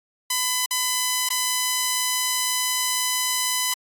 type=tone with dropouts; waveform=5% pulse; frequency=1006 Hz; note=B5; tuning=32 cents sharp; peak=-9 dBFS; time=0.3-3.74 s; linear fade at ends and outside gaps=5 ms; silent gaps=0.661-0.708 / 1.29-1.302 s; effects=AAC 64 kbps